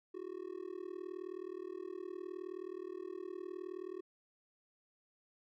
triangle tone with amplitude modulation, 367.7 Hz, F#4, 11 cents flat, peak -36 dBFS, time 0.14-4.01 s, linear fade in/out 10 ms, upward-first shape sine, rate 39.2 Hz, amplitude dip 100%, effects none

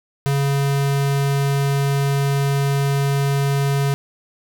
square tone, 139.6 Hz, C#3, 13 cents sharp, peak -17 dBFS, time 0.26-3.94 s, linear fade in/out 0 ms, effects none

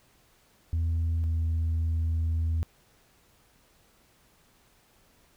sine tone pair in turn, 82.41 / 81.51 Hz, E2 / E2, 0 / -19 cents, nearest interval unison, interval 19 cents, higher first, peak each -22 dBFS, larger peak neither, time 0.73-1.24 / 1.24-2.63 s, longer second, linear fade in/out 0 ms, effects tanh soft clip ceiling -23 dBFS + pink hiss -63 dBFS RMS until 5.36 s

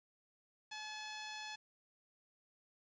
10% pulse tone, 857 Hz, A5, 46 cents flat, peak -36 dBFS, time 0.71-1.56 s, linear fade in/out 10 ms, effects resampled to 16000 Hz + 11-bit

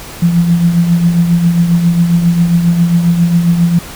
sine tone with tremolo, 171.1 Hz, F3, 35 cents flat, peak -4 dBFS, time 0.22-3.79 s, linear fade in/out 5 ms, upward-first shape triangle, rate 7.4 Hz, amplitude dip 60%, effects pink hiss -29 dBFS RMS until 3.95 s

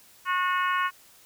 harmonic tone, 364 Hz, F#4, 28 cents flat, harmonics 3 / 4 / 5 / 6 / 7 / 8, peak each -25 / -29 / -32 / -37 / -37 / -38 dBFS, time 0.25-0.91 s, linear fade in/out 50 ms, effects white hiss -55 dBFS RMS until 1.25 s

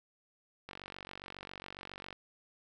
click train, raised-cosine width 0.3 ms, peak -28 dBFS, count 69, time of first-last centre 0.69-2.128 s, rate 47.3 Hz, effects none

